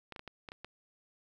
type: clicks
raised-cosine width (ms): 0.3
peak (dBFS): -28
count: 7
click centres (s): 0.123 / 0.162 / 0.194 / 0.277 / 0.488 / 0.519 / 0.646
effects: 10-bit